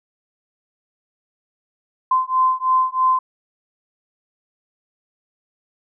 sine beating tone pair, 1032 / 1035.1 Hz, C6 / C6, -24 / -19 cents, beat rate 3.1 Hz, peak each -18 dBFS, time 2.11-3.19 s, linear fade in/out 5 ms, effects none

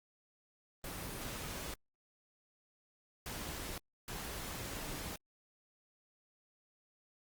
pink noise bursts at uneven times, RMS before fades -43 dBFS, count 3, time 0.84-1.74 / 3.26-3.78 / 4.08-5.16 s, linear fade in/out 2 ms, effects Opus 24 kbps

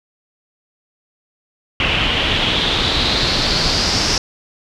pink noise with low-pass filter sweep, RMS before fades -17 dBFS, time 1.8-4.18 s, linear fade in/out 2 ms, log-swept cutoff 2800 to 5400 Hz, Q 4.8, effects none

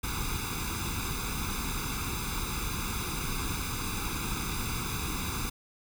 pink noise with comb filter, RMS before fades -33 dBFS, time 0.03-5.5 s, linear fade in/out 10 ms, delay 0.81 ms, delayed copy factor +1, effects none

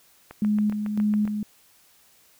click train, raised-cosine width 0.5 ms, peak -24 dBFS, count 8, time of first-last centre 0.31-1.277 s, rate 7.24 Hz
sine tone with tremolo, 210.1 Hz, G#3, 20 cents sharp, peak -19 dBFS, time 0.42-1.43 s, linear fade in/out 2 ms, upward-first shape square, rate 1.8 Hz, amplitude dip 50%
effects white hiss -58 dBFS RMS until 2.39 s

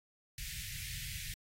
pink band-stop noise, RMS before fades -43 dBFS, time 0.38-1.34 s, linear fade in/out 2 ms, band 150 to 1800 Hz, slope 48 dB/octave, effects AAC 48 kbps

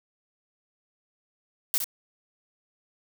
blue noise with echo, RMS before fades -24 dBFS, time 1.74-1.78 s, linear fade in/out 0 ms, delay 62 ms, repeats 1, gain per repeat -6 dB, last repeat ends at 1.842 s, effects none

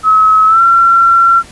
sine tone with pitch glide, 1285 to 1361.4 Hz, E6 to F6, -45 to -45 cents, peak -4 dBFS, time 0.03-1.43 s, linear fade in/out 50 ms, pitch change +100 cents, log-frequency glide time 0.46-0.61 s, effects pink hiss -36 dBFS RMS until 1.51 s + resampled to 24000 Hz

